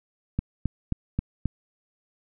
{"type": "click train", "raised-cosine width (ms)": 5, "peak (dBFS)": -12, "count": 5, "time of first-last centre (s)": [0.39, 1.457], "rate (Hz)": 3.75, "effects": []}